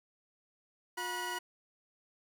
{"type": "tone cluster", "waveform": "25% pulse", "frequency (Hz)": [358, 968, 1463], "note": ["F4", "B5", "F#6"], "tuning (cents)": [43, -35, -20], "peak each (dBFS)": [-39, -34, -38], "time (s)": [0.97, 1.39], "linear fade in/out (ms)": 10, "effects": ["10-bit"]}